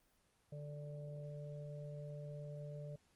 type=harmonic tone; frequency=146.83 Hz; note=D3; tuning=in tune; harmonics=1 / 3 / 4; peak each=-46 / -57 / -52 dBFS; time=0.52-2.96 s; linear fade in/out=5 ms; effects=pink hiss -75 dBFS RMS until 3.15 s + Opus 24 kbps